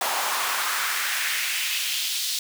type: noise with high-pass filter sweep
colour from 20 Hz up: pink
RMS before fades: -26 dBFS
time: 0.01-2.39 s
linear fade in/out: 2 ms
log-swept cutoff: 770 to 4100 Hz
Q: 1.9
effects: none